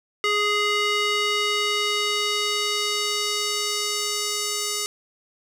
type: tone with band-pass filter sweep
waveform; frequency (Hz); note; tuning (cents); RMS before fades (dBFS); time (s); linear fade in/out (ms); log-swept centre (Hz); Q
square; 415.3; G#4; 0; -24; 0.24-4.86; 0; 2300 to 6900; 1.1
effects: none